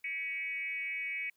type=tone with frequency modulation; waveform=sine; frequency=2248 Hz; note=C#7; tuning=24 cents sharp; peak=-34 dBFS; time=0.04-1.3 s; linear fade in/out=5 ms; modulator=302 Hz; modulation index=0.71; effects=white hiss -75 dBFS RMS until 1.36 s